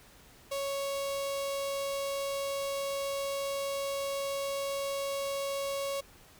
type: tone with notch filter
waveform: sawtooth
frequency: 554.4 Hz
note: C#5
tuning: in tune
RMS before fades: -34 dBFS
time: 0.51-6.01 s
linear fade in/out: 10 ms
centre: 1600 Hz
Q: 1.5
effects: pink hiss -57 dBFS RMS until 6.39 s